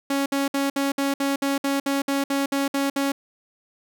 sawtooth tone bursts, 277.2 Hz, C#4, in tune, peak -17 dBFS, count 14, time 0.1-3.12 s, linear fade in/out 5 ms, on 160 ms, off 60 ms, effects none

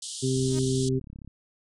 white band-pass noise, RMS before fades -37 dBFS, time 0.02-0.89 s, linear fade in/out 5 ms, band 3000 to 9700 Hz, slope 96 dB/octave
harmonic tone, 130.81 Hz, C3, in tune, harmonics 1 / 2 / 3, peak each -26 / -28 / -28 dBFS, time 0.22-1 s, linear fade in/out 20 ms
click train, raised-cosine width 5 ms, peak -31 dBFS, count 32, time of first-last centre 0.37-1.276 s, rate 34.2 Hz
sawtooth tone with exponential growth, 311.1 Hz, D#4, in tune, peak -32 dBFS, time 0.41-0.59 s, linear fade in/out 2 ms, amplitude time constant 39 ms
effects none

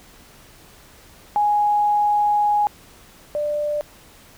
sine tone pair in turn, 830.6 / 592.9 Hz, G#5 / D5, 0 / +16 cents, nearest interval tritone, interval 584 cents, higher first, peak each -15 / -20 dBFS, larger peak first, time 1.36-2.67 / 3.35-3.81 s, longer first, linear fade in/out 0 ms, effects pink hiss -48 dBFS RMS until 4.37 s

